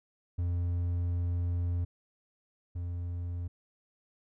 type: tone pair in turn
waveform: triangle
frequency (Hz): 87.31 / 87.31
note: F2 / F2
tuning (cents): 0 / 0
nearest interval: unison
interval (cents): 0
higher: neither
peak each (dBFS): -26 / -31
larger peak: first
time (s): 0.38-1.85 / 2.75-3.48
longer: first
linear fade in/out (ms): 10
effects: none